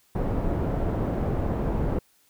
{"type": "low-pass noise", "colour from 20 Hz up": "pink", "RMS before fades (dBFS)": -26, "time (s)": [0.15, 1.99], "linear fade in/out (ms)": 5, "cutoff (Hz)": 620, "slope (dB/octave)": 12, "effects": ["white hiss -63 dBFS RMS until 2.29 s"]}